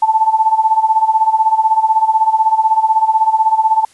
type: tone with tremolo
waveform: sine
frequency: 880 Hz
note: A5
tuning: in tune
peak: -6 dBFS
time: 0.02-3.85 s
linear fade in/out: 5 ms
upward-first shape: sine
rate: 16 Hz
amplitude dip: 80%
effects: white hiss -48 dBFS RMS until 3.93 s + resampled to 24000 Hz